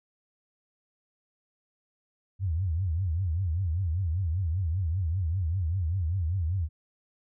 sine tone with vibrato, 87.31 Hz, F2, in tune, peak -25 dBFS, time 2.39-6.69 s, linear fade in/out 50 ms, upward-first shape triangle, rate 5.1 Hz, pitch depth 250 cents each way, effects none

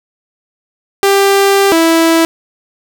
sawtooth tone pair in turn, 395.2 / 328.6 Hz, G4 / E4, +14 / -5 cents, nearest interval minor third, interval 319 cents, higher first, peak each -3 dBFS, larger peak neither, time 1.03-1.72 / 1.72-2.25 s, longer first, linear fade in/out 0 ms, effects none

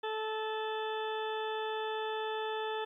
harmonic tone, 436.2 Hz, A4, 15 cents flat, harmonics 1 / 2 / 3 / 4 / 6 / 7 / 8, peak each -36 / -38 / -45 / -44 / -50 / -51 / -46 dBFS, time 0.03-2.85 s, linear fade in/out 10 ms, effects 12-bit

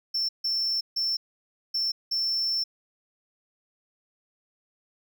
triangle tone bursts at uneven times, 5380 Hz, E8, 34 cents sharp, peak -23 dBFS, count 5, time 0.14-0.29 / 0.44-0.81 / 0.96-1.17 / 1.74-1.92 / 2.11-2.64 s, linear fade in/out 10 ms, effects none

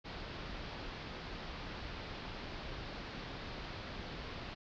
pink low-pass noise, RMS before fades -45 dBFS, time 0.04-4.55 s, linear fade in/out 20 ms, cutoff 4900 Hz, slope 48 dB/octave, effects none

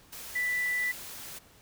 sine tone in noise, 1978 Hz, B6, 2 cents sharp, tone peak -27 dBFS, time 0.35-0.92 s, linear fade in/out 10 ms, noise white, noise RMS -43 dBFS, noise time 0.12-1.39 s, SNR +13 dB, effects pink hiss -58 dBFS RMS until 1.61 s

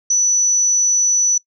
sine tone, 5950 Hz, F#8, 9 cents sharp, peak -12 dBFS, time 0.1-1.38 s, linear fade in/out 5 ms, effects noise-tail reverb RT60 0.1 s tail -20 dB re dry

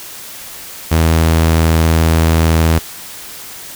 sawtooth tone, 81.2 Hz, E2, 26 cents flat, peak -5 dBFS, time 0.91-2.79 s, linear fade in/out 10 ms, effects white hiss -31 dBFS RMS until 3.75 s

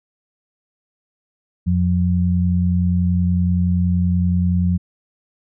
sine tone pair together, 87.72 / 178.3 Hz, F2 / F3, +8 / +36 cents, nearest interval octave, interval 1228 cents, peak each -17 dBFS, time 1.66-4.78 s, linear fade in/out 20 ms, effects none

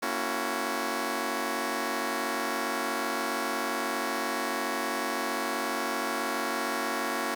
10% pulse chord, F# dominant seventh, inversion first, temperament just, 231.2 / 277.5 / 333 / 370 Hz, A#3 / C#4 / E4 / F#4, -14 / +2 / +18 / 0 cents, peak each -27 / -26 / -27 / -27 dBFS, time 0.02-7.35 s, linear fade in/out 10 ms, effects 9-bit

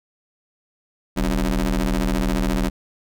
25% pulse ring-modulated tone, 80.1 Hz, E2, 49 cents flat, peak -12 dBFS, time 1.16-2.7 s, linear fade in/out 20 ms, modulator 113 Hz, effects none

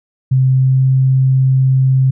sine tone with pitch glide, 130.81 to 131.87 Hz, C3 to C3, 0 to +14 cents, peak -8 dBFS, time 0.31-2.11 s, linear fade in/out 10 ms, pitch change +14 cents, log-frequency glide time 0.52-0.84 s, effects none

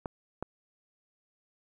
clicks, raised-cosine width 1 ms, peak -20 dBFS, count 2, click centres 0.058 / 0.426 s, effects 10-bit

